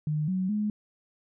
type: tone with pitch steps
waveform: sine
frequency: 151.9 / 186.6 / 210.4 Hz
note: D#3 / F#3 / G#3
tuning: -41 / +15 / +23 cents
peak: -25 dBFS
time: 0.07-0.7 s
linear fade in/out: 2 ms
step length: 210 ms
effects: none